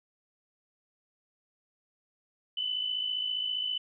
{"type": "tone pair together", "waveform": "sine", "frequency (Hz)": [2956, 3011], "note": ["F#7", "F#7"], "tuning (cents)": [-2, 30], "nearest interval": "unison", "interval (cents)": 32, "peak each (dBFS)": [-37, -30], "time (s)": [2.57, 3.78], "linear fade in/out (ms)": 5, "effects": []}